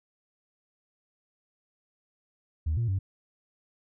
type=tone with pitch steps; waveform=sine; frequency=78.5 / 116.7 / 96 Hz; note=D#2 / A#2 / G2; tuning=+16 / +2 / -36 cents; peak=-23 dBFS; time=2.66-2.99 s; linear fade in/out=10 ms; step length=110 ms; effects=tanh soft clip ceiling -22 dBFS